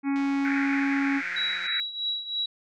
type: harmonic tone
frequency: 277.2 Hz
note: C#4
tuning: in tune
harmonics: 1 / 3 / 4 / 5 / 6 / 7 / 8 / 9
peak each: -23 / -37 / -42 / -43 / -46 / -46 / -41 / -47 dBFS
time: 0.03-1.22 s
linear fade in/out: 50 ms
type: click train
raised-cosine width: 0.2 ms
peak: -28 dBFS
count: 266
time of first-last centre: 0.16-1.666 s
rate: 176 Hz
type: band-pass noise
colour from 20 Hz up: pink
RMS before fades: -32 dBFS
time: 0.45-1.8 s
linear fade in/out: 0 ms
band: 1400 to 2400 Hz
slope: 96 dB/octave
type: tone with tremolo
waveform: sine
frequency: 3890 Hz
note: B7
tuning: 27 cents flat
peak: -24 dBFS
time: 1.36-2.46 s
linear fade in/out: 5 ms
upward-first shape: triangle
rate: 3.1 Hz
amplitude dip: 80%
effects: none